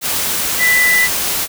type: tone in noise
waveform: sine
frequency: 1988 Hz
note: B6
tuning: 11 cents sharp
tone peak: -10 dBFS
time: 0.58-1.09 s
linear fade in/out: 50 ms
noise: white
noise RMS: -18 dBFS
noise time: 0.01-1.48 s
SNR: +5 dB
effects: none